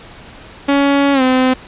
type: tone with pitch glide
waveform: sawtooth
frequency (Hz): 280.6 to 257.3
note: C#4 to C4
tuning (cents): +21 to -29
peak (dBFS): -6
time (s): 0.68-1.54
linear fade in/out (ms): 10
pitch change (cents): -150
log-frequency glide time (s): 1.13-1.22
effects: pink hiss -37 dBFS RMS until 1.67 s + resampled to 8000 Hz

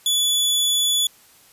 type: tone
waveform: sawtooth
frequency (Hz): 3437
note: A7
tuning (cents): -41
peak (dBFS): -14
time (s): 0.06-1.07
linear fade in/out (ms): 2
effects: white hiss -52 dBFS RMS until 1.52 s + resampled to 32000 Hz

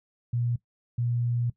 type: tone pair in turn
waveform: sine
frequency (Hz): 119.9 / 119.9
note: A#2 / A#2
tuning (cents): +49 / +49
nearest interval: unison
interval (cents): 0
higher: neither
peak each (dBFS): -24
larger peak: neither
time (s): 0.33-0.56 / 0.98-1.5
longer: second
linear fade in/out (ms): 5
effects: noise-tail reverb RT60 0.1 s tail -18 dB re dry

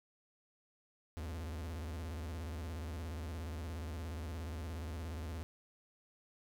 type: tone with vibrato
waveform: 45% pulse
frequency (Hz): 79.6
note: D#2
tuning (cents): +40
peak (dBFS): -40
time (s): 1.17-5.43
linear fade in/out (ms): 0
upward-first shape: square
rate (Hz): 17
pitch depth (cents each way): 140
effects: none

